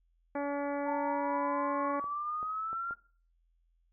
harmonic tone, 284.9 Hz, C#4, 48 cents sharp, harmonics 1 / 2 / 3 / 4 / 5 / 6 / 7 / 8, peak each -35 / -35 / -39 / -45 / -46 / -47 / -51 / -53 dBFS, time 0.35-2 s, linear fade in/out 5 ms
sine exponential sweep, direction up, 880 to 1396.9 Hz, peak -33 dBFS, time 0.86-2.94 s, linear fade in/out 10 ms
clicks, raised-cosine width 1 ms, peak -33 dBFS, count 4, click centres 2.042 / 2.429 / 2.73 / 2.909 s
effects noise-tail reverb RT60 0.4 s tail -18 dB re dry + added 42 Hz sine -68 dBFS peak until 3.92 s

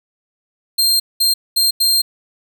sawtooth tone bursts at uneven times, 4186 Hz, C8, in tune, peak -9 dBFS, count 4, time 0.78-1 / 1.2-1.34 / 1.56-1.71 / 1.8-2.02 s, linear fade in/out 10 ms, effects none

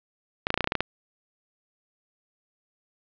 clicks, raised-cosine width 0.3 ms, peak -7 dBFS, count 10, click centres 0.469 / 0.504 / 0.542 / 0.576 / 0.607 / 0.643 / 0.674 / 0.721 / 0.753 / 0.806 s, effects low-pass 4000 Hz 12 dB/octave

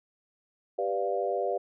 sine chord, G dominant seventh, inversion none, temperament equal, 392 / 493.9 / 587.3 / 698.5 Hz, G4 / B4 / D5 / F5, 0 / 0 / 0 / 0 cents, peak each -32 dBFS, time 0.78-1.58 s, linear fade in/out 10 ms, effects none

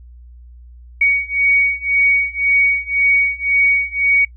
sine beating tone pair, 2243 / 2244.9 Hz, C#7 / C#7, +20 / +21 cents, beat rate 1.9 Hz, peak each -16 / -15 dBFS, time 1.01-4.25 s, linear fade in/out 5 ms, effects noise-tail reverb RT60 0.1 s tail -22 dB re dry + added 60 Hz sine -37 dBFS peak until 4.36 s

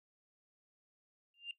sine tone with exponential growth, 2794 Hz, F7, in tune, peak -35 dBFS, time 1.34-1.51 s, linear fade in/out 2 ms, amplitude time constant 36 ms, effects noise-tail reverb RT60 0.1 s tail -17 dB re dry + tanh soft clip ceiling -34 dBFS

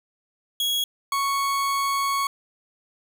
40% pulse tone pair in turn, 3322 / 1108.6 Hz, G#7 / C#6, 0 / 0 cents, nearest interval octave + perfect fifth, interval 1900 cents, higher first, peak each -21 dBFS, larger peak neither, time 0.6-0.84 / 1.12-2.27 s, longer second, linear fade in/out 2 ms, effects 9-bit

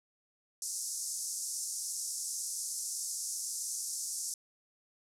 pink band-pass noise, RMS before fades -38 dBFS, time 0.62-4.34 s, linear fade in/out 2 ms, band 5400 to 11000 Hz, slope 48 dB/octave, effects none

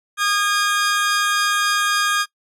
sawtooth tone pair together, 1224.9 / 1632 Hz, D#6 / G#6, -27 / -31 cents, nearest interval perfect fourth, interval 496 cents, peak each -16 dBFS, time 0.17-2.26 s, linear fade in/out 50 ms, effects noise-tail reverb RT60 0.1 s tail -20 dB re dry + low-pass 11000 Hz 12 dB/octave

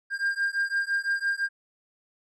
triangle beating tone pair, 1600 / 1605.9 Hz, G6 / G6, +35 / +41 cents, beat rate 5.9 Hz, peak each -26 dBFS, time 0.1-1.49 s, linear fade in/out 50 ms, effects resampled to 24000 Hz

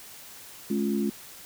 sine chord, Db major, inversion second, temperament equal with one note detuned, 213.1 / 277.2 / 349.2 Hz, Ab3 / Db4 / F4, +45 / 0 / 0 cents, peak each -26 / -31 / -30 dBFS, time 0.7-1.1 s, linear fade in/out 5 ms, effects white hiss -46 dBFS RMS until 1.45 s

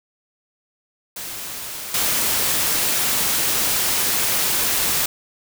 white noise with level steps, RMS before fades -31 / -20 dBFS, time 1.16-5.06 s, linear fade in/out 5 ms, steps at 1.94 s, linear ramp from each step 2 ms, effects none

